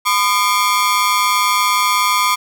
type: ring-modulated tone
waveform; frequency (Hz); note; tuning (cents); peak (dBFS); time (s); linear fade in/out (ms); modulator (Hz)
sawtooth; 1117; C#6; +13; -6; 0.05-2.36; 20; 104
effects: none